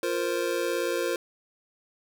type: chord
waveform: square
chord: F suspended fourth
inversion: none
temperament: just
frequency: 349.2 / 465.6 / 523.8 Hz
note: F4 / Bb4 / C5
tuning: 0 / -2 / +2 cents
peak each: -31 dBFS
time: 0.03-1.16 s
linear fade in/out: 2 ms
effects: none

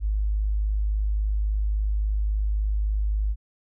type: tone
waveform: sine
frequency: 51.8 Hz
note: G#1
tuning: 4 cents flat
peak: -21 dBFS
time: 0-3.36 s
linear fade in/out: 50 ms
effects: none

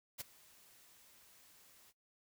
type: noise with ADSR envelope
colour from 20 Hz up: white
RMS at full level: -41 dBFS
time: 0.18-1.93 s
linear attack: 28 ms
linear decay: 14 ms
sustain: -23 dB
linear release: 40 ms
effects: noise-tail reverb RT60 0.1 s tail -17 dB re dry

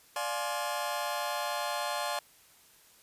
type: chord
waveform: sawtooth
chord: D half-diminished seventh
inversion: none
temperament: just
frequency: 587.3 / 704.8 / 845.8 / 1057.2 Hz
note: D5 / F5 / Ab5 / C6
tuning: 0 / +16 / +31 / +18 cents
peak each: -33 dBFS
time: 0.16-2.19 s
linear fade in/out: 2 ms
effects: white hiss -60 dBFS RMS until 3.02 s + resampled to 32000 Hz

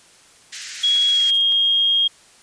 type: band-pass noise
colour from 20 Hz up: white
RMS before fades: -34 dBFS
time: 0.52-1.31 s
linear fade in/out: 10 ms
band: 1500 to 7400 Hz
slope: 48 dB/octave
type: noise with tremolo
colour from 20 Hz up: violet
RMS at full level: -34 dBFS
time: 0.54-1.42 s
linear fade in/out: 10 ms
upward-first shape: triangle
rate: 15 Hz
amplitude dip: 100%
type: tone with pitch glide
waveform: sine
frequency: 3322 to 3246 Hz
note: G#7 to G#7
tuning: 0 to -40 cents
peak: -14 dBFS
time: 0.83-2.08 s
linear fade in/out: 10 ms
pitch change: -40 cents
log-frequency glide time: 1.09-1.32 s
type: clicks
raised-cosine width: 0.2 ms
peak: -21 dBFS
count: 2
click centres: 0.96 / 1.522 s
effects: white hiss -50 dBFS RMS until 2.42 s + resampled to 22050 Hz

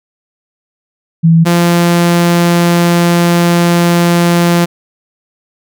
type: tone pair in turn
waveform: sine / sawtooth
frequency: 164.6 / 172.35 Hz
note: E3 / F3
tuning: -2 / -23 cents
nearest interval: minor second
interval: 79 cents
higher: second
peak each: -3 dBFS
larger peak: neither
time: 1.23-1.45 / 1.45-4.66 s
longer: second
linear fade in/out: 20 ms
effects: none

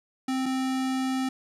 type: tone pair in turn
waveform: square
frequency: 261.6 / 261.6 Hz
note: C4 / C4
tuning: 0 / 0 cents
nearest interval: unison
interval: 0 cents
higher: neither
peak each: -26 dBFS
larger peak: neither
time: 0.28-0.46 / 0.46-1.29 s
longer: second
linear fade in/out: 5 ms
effects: low-pass 10000 Hz 12 dB/octave + 11-bit

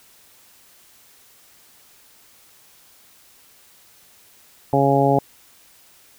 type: harmonic tone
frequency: 138.59 Hz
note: C#3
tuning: in tune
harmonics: 1 / 2 / 3 / 4 / 5 / 6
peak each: -21 / -21 / -21 / -21 / -21 / -21 dBFS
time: 4.73-5.19 s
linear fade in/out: 2 ms
effects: white hiss -52 dBFS RMS until 6.18 s

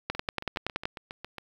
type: two click trains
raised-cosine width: 0.3 ms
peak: -22 / -12 dBFS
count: 10 / 9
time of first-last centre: 0.15-1.383 / 0.1-0.855 s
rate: 7.3 / 10.6 Hz
effects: 8-bit

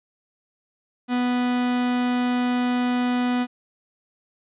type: tone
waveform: 45% pulse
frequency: 246.9 Hz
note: B3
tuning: in tune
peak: -20 dBFS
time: 1.08-3.47 s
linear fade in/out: 50 ms
effects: resampled to 8000 Hz + 10-bit

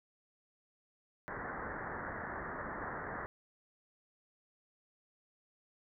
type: low-pass noise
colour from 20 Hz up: white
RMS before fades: -42 dBFS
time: 1.28-3.26 s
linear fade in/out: 0 ms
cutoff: 1900 Hz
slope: 96 dB/octave
effects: none

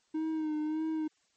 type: tone with vibrato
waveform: triangle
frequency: 311.1 Hz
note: D#4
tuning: in tune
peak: -28 dBFS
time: 0.14-1.08 s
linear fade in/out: 10 ms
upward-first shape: sine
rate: 1.7 Hz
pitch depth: 40 cents each way
effects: white hiss -72 dBFS RMS until 1.36 s + MP3 32 kbps

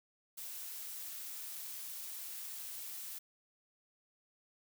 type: noise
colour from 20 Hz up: blue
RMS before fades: -45 dBFS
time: 0.37-3.19 s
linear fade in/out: 10 ms
effects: none

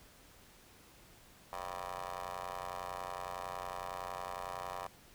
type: ring-modulated tone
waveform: 15% pulse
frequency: 90.9 Hz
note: F#2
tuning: 30 cents flat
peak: -31 dBFS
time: 1.53-4.87 s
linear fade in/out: 0 ms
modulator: 878 Hz
effects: pink hiss -60 dBFS RMS until 5.14 s

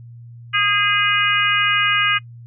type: harmonic tone with a mistuned harmonic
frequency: 412.9 Hz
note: G#4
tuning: 10 cents flat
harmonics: 3 / 4 / 5 / 6 / 7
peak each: -21 / -21 / -21 / -21 / -21 dBFS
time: 0.53-2.19 s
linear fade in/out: 20 ms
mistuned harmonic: 4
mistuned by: -30 cents
effects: noise-tail reverb RT60 0.1 s tail -24 dB re dry + added 118 Hz sine -36 dBFS peak until 2.46 s

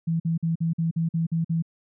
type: tone bursts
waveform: sine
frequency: 164.81 Hz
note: E3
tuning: in tune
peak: -21 dBFS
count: 9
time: 0.07-1.624 s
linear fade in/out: 10 ms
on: 130 ms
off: 48 ms
effects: none

